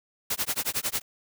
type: noise with tremolo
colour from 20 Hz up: white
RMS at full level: -26 dBFS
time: 0.3-1.02 s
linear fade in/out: 5 ms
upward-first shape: sine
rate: 11 Hz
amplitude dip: 100%
effects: none